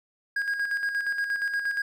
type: tone with tremolo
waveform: triangle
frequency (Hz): 1634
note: G#6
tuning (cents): -29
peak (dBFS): -22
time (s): 0.36-1.82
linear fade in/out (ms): 5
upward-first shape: square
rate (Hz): 8.5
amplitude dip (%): 50
effects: none